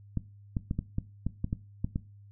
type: clicks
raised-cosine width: 5 ms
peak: -17 dBFS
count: 10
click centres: 0.173 / 0.568 / 0.711 / 0.79 / 0.984 / 1.266 / 1.444 / 1.529 / 1.845 / 1.959 s
effects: noise-tail reverb RT60 0.3 s tail -18 dB re dry + added 101 Hz sine -50 dBFS peak until 2.31 s